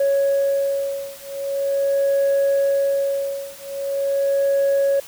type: beating tone pair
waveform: sine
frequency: 554.4 / 554.82 Hz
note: C#5 / C#5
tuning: 0 / +1 cents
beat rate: 0.42 Hz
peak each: -19 dBFS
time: 0-5 s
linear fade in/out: 5 ms
effects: tanh soft clip ceiling -13 dBFS + white hiss -41 dBFS RMS until 5.07 s